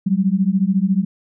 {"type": "beating tone pair", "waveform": "sine", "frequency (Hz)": [185, 199], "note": ["F#3", "G3"], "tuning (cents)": [0, 26], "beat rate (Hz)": 14, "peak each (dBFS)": -17, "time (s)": [0.06, 1.05], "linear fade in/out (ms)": 10, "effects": []}